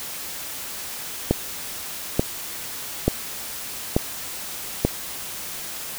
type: click train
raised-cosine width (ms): 2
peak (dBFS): -3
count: 5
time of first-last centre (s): 1.31-4.85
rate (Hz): 1.13
effects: white hiss -33 dBFS RMS until 5.98 s